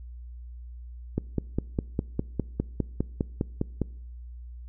click train, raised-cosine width 3 ms, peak -12 dBFS, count 14, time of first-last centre 1.18-3.817 s, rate 4.93 Hz, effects noise-tail reverb RT60 0.7 s tail -24 dB re dry + added 60 Hz sine -39 dBFS peak until 4.68 s

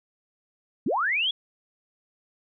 sine linear sweep, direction up, 164.81 to 3426 Hz, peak -22 dBFS, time 0.86-1.31 s, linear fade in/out 5 ms, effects none

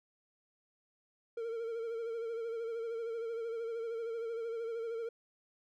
triangle tone with vibrato, 458.8 Hz, A#4, 28 cents flat, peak -34 dBFS, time 1.37-5.09 s, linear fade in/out 5 ms, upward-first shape sine, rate 13 Hz, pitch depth 45 cents each way, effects none

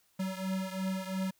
square beating tone pair, 188.4 / 191.3 Hz, F#3 / G3, +32 / -42 cents, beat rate 2.9 Hz, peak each -35 / -38 dBFS, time 0.19-1.31 s, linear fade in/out 10 ms, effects white hiss -70 dBFS RMS until 1.39 s

